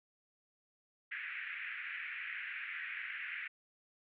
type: band-pass noise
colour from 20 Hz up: pink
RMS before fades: -43 dBFS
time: 1.11-3.48 s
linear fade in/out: 10 ms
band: 1600 to 2500 Hz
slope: 48 dB/octave
effects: none